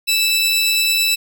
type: tone pair together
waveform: sawtooth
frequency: 2635 / 3948 Hz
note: E7 / B7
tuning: -1 / -1 cents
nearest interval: perfect fifth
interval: 700 cents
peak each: -14 dBFS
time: 0.07-1.16 s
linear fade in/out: 20 ms
effects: none